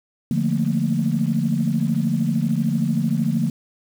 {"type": "chord", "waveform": "sine", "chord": "Bb major seventh", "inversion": "first", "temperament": "equal", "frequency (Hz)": [146.83, 174.61, 220, 233.1], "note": ["D3", "F3", "A3", "Bb3"], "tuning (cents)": [0, 0, 0, 0], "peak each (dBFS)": -23, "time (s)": [0.31, 3.5], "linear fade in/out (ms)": 2, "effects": ["tanh soft clip ceiling -8 dBFS", "7-bit"]}